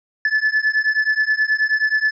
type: beating tone pair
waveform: triangle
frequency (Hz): 1729 / 1738.4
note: A6 / A6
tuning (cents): -31 / -21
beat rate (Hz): 9.4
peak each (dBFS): -17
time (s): 0.25-2.11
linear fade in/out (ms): 2
effects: resampled to 16000 Hz